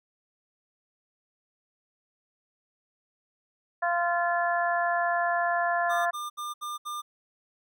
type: harmonic tone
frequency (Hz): 345.9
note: F4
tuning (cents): -17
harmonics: 2 / 3 / 4 / 5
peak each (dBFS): -26 / -31 / -33 / -30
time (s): 3.82-6.11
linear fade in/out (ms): 10
type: tone bursts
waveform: square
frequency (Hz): 1200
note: D6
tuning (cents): +37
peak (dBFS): -33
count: 5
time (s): 5.89-7.02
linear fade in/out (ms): 20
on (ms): 170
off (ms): 70
effects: none